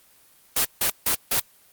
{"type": "noise bursts", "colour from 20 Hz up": "white", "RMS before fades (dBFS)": -21, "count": 4, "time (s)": [0.56, 1.4], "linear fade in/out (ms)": 5, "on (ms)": 90, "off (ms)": 160, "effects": ["white hiss -56 dBFS RMS until 1.72 s", "Opus 24 kbps"]}